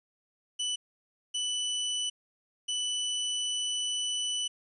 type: tone bursts at uneven times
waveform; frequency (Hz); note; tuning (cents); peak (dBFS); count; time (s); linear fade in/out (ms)
sawtooth; 2981; F#7; +12; -26; 3; 0.59-0.76 / 1.34-2.1 / 2.68-4.48; 10
effects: resampled to 24000 Hz + 11-bit